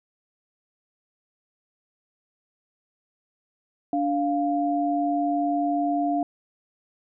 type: tone pair together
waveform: sine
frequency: 290.4 / 698.5 Hz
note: D4 / F5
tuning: -19 / 0 cents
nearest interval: octave + minor third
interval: 1519 cents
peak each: -24 dBFS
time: 3.93-6.23 s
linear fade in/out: 2 ms
effects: none